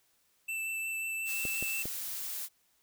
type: tone with vibrato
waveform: square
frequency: 2657 Hz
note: E7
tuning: 13 cents sharp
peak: -34 dBFS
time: 0.48-1.83 s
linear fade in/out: 10 ms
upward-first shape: triangle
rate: 5.6 Hz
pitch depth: 12 cents each way
type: noise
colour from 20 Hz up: blue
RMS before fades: -38 dBFS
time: 1.25-2.49 s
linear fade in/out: 50 ms
type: clicks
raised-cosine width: 2 ms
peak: -26 dBFS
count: 3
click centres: 1.453 / 1.626 / 1.856 s
effects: white hiss -71 dBFS RMS until 2.82 s